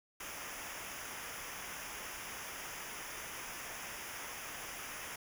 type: noise with comb filter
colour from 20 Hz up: pink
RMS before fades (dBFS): -45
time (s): 0.2-5.16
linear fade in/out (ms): 5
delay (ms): 0.24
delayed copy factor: -0.8
effects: none